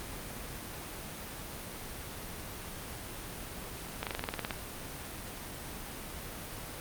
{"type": "slowing click train", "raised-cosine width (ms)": 0.3, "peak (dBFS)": -17, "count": 11, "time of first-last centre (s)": [4.03, 4.508], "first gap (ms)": 38, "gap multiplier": 1.05, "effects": ["pink hiss -42 dBFS RMS until 6.8 s", "Opus 32 kbps"]}